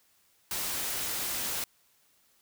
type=noise; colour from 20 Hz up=white; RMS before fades=-33 dBFS; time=0.51-1.64 s; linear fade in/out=2 ms; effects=white hiss -67 dBFS RMS until 2.41 s

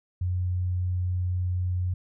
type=tone; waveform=sine; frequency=90.4 Hz; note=F#2; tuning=40 cents flat; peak=-24 dBFS; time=0.21-1.94 s; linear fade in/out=5 ms; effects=none

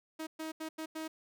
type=tone bursts at uneven times; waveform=sawtooth; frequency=316.8 Hz; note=D#4; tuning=31 cents sharp; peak=-34 dBFS; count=5; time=0.19-0.27 / 0.39-0.52 / 0.6-0.69 / 0.78-0.86 / 0.95-1.08 s; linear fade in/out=10 ms; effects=none

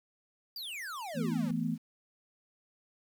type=exponential sweep; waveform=square; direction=down; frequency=4900 to 157.5 Hz; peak=-39 dBFS; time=0.56-1.51 s; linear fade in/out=2 ms
type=chord; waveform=sine; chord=E suspended fourth; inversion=none; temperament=equal; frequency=164.81 / 220 / 246.9 Hz; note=E3 / A3 / B3; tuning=0 / 0 / 0 cents; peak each=-34 dBFS; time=1.14-1.78 s; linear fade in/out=50 ms
effects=10-bit

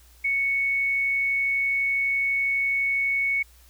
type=tone; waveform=sine; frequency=2217 Hz; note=C#7; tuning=in tune; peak=-21 dBFS; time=0.24-3.43 s; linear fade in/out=10 ms; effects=added 60 Hz sine -52 dBFS peak until 3.69 s + white hiss -57 dBFS RMS until 3.69 s

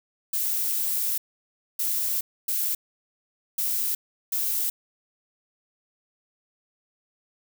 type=noise bursts at uneven times; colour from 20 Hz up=violet; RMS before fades=-26 dBFS; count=5; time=0.33-1.18 / 1.79-2.21 / 2.48-2.75 / 3.58-3.95 / 4.32-4.7 s; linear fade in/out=5 ms; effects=none

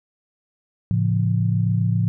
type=chord; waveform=sine; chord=A augmented; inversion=none; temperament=just; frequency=110 / 137.5 / 171.88 Hz; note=A2 / C#3 / E#3; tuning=0 / -14 / -27 cents; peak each=-19 / -25 / -22 dBFS; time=0.91-2.08 s; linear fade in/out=0 ms; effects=none

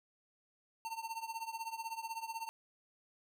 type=tone with tremolo; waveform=square; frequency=905 Hz; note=A5; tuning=48 cents sharp; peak=-37 dBFS; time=0.85-2.49 s; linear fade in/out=0 ms; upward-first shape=triangle; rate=16 Hz; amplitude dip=90%; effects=none

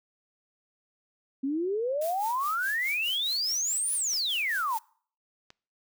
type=exponential two-way sweep; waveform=sine; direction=up then down; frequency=261.6 to 10060 to 848 Hz; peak=-26 dBFS; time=1.43-4.78 s; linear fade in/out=10 ms; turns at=3.93 s
type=noise with tremolo; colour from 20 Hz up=blue; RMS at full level=-40 dBFS; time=2.01-4.79 s; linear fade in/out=5 ms; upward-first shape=sine; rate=4.8 Hz; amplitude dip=70%
type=clicks; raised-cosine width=0.2 ms; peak=-30 dBFS; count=2; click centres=4.135 / 5.504 s
effects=noise-tail reverb RT60 0.5 s tail -24 dB re dry

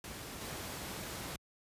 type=noise with level steps; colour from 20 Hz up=pink; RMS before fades=-45 / -42 dBFS; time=0.04-1.36 s; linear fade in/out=2 ms; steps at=0.41 s; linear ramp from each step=5 ms; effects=high-pass 60 Hz 12 dB/octave + resampled to 32000 Hz

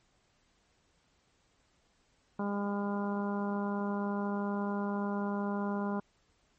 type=harmonic tone; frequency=202.3 Hz; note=G#3; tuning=45 cents flat; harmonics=1 / 2 / 3 / 4 / 5 / 6 / 7; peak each=-32 / -39 / -42 / -42 / -41 / -49 / -46 dBFS; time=2.39-6 s; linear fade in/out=5 ms; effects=pink hiss -71 dBFS RMS until 6.58 s + MP3 32 kbps

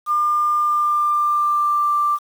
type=tone with pitch glide; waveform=sine; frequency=1200 to 1179.4 Hz; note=D6 to D6; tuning=+37 to +7 cents; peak=-15 dBFS; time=0.06-2.19 s; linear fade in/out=50 ms; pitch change=-30 cents; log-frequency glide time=0.6-1.93 s; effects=7-bit

